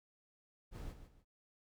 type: noise with echo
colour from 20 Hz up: brown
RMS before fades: -45 dBFS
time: 0.71-0.95 s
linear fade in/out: 50 ms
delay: 150 ms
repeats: 2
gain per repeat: -10 dB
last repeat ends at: 1.25 s
effects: none